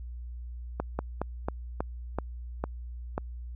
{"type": "slowing click train", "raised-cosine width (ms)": 1, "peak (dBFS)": -15, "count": 8, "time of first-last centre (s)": [0.8, 3.179], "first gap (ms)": 190, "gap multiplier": 1.19, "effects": ["added 60 Hz sine -37 dBFS peak until 3.55 s"]}